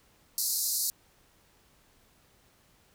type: band-pass noise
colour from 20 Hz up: white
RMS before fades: -30 dBFS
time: 0.38-0.9 s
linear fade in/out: 0 ms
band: 4100 to 15000 Hz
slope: 96 dB/octave
effects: pink hiss -64 dBFS RMS until 2.94 s